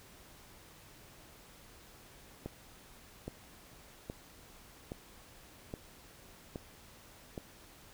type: click train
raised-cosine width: 2 ms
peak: -26 dBFS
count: 7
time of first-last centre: 2.46-7.378 s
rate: 1.22 Hz
effects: pink hiss -57 dBFS RMS until 7.93 s